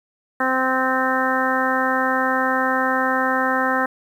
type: harmonic tone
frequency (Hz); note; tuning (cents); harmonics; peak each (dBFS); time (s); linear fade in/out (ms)
260; C4; -11; 1 / 2 / 3 / 4 / 5 / 6 / 7; -25 / -25 / -25 / -25 / -25 / -25 / -25; 0.4-3.86; 5
effects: 8-bit